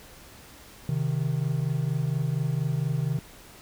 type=tone pair together; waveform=triangle; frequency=131.29 / 155.56 Hz; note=C3 / D#3; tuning=+6 / 0 cents; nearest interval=minor third; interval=294 cents; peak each=-25 dBFS; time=0.89-3.19 s; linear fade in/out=2 ms; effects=pink hiss -49 dBFS RMS until 3.61 s